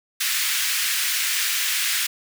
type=high-pass noise; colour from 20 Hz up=pink; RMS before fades=-23 dBFS; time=0.2-2.07 s; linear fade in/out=10 ms; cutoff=1700 Hz; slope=24 dB/octave; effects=none